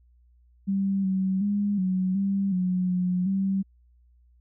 sine tone with pitch steps, 195.5 / 189.7 / 203.8 / 185.9 / 196.7 / 182.6 / 180.9 / 193.7 Hz, G3 / F#3 / G#3 / F#3 / G3 / F#3 / F#3 / G3, -4 / +43 / -32 / +8 / +6 / -23 / -39 / -20 cents, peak -22 dBFS, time 0.67-3.63 s, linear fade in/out 20 ms, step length 370 ms, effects added 60 Hz sine -56 dBFS peak until 4.4 s

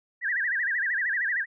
sine tone with vibrato, 1767 Hz, A6, 7 cents sharp, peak -24 dBFS, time 0.21-1.46 s, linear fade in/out 50 ms, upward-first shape sine, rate 13 Hz, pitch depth 200 cents each way, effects none

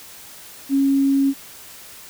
sine tone, 274.6 Hz, C#4, 16 cents flat, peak -14 dBFS, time 0.69-1.34 s, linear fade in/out 50 ms, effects white hiss -41 dBFS RMS until 2.09 s

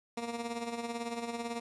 15% pulse tone with tremolo, 234.4 Hz, A#3, 10 cents sharp, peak -27 dBFS, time 0.17-1.6 s, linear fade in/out 5 ms, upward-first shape sine, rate 18 Hz, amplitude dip 60%, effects resampled to 22050 Hz + 10-bit

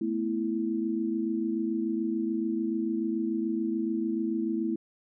sine chord, A suspended second, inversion none, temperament equal, 220 / 246.9 / 329.6 Hz, A3 / B3 / E4, 0 / 0 / 0 cents, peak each -31 / -34 / -29 dBFS, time 0.01-4.76 s, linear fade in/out 5 ms, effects none

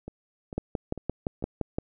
two click trains, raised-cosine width 2 ms, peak -14 / -24 dBFS, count 8 / 4, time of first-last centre 0.58-1.785 / 0.08-1.425 s, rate 5.81 / 2.23 Hz, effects none

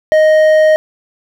sine tone with hard clipping, 622.3 Hz, D#5, in tune, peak -7 dBFS, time 0.12-0.76 s, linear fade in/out 0 ms, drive 6 dB, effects none

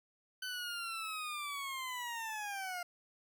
20% pulse linear sweep, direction down, 1519 to 698.5 Hz, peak -34 dBFS, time 0.42-2.83 s, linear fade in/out 5 ms, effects none

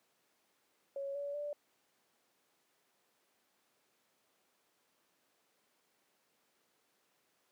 sine tone with pitch steps, 554.4 / 569.7 / 585.3 Hz, C#5 / C#5 / D5, 0 / +47 / -6 cents, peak -37 dBFS, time 0.96-1.53 s, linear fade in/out 2 ms, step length 190 ms, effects pink hiss -75 dBFS RMS until 7.51 s + high-pass 300 Hz 12 dB/octave

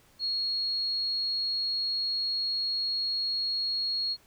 sine tone, 4305 Hz, C8, 49 cents sharp, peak -27 dBFS, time 0.19-4.17 s, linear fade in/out 50 ms, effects pink hiss -61 dBFS RMS until 4.26 s

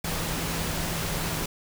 sine tone in noise, 164.81 Hz, E3, in tune, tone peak -34 dBFS, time 0.04-1.46 s, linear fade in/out 5 ms, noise pink, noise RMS -30 dBFS, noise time 0.04-1.46 s, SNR -7 dB, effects none

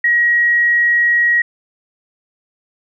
sine tone, 1900 Hz, A#6, 33 cents sharp, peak -10 dBFS, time 0.04-1.42 s, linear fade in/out 5 ms, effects none

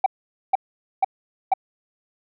sine tone bursts, 768 Hz, G5, 36 cents flat, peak -11 dBFS, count 4, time 0.04-1.538 s, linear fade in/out 5 ms, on 22 ms, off 470 ms, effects tanh soft clip ceiling -12 dBFS

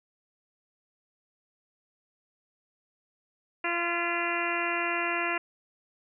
harmonic tone with a mistuned harmonic, 343.9 Hz, F4, 27 cents flat, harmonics 1 / 2 / 3 / 4 / 5 / 6 / 7 / 8, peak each -35 / -35 / -35 / -35 / -35 / -35 / -35 / -35 dBFS, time 3.64-5.38 s, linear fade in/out 5 ms, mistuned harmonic 6, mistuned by -24 cents, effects none

